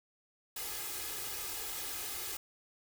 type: noise with comb filter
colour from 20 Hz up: white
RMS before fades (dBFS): -40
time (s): 0.56-2.37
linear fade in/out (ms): 5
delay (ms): 2.4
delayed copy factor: +0.75
effects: none